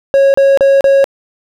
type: tone bursts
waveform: triangle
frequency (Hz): 549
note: C#5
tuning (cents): -17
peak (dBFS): -3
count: 4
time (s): 0.14-1.042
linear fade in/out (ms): 0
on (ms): 200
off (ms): 34
effects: none